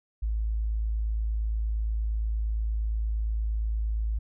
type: tone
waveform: sine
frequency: 54.3 Hz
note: A1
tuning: 22 cents flat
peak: -25 dBFS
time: 0.22-4.19 s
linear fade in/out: 10 ms
effects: none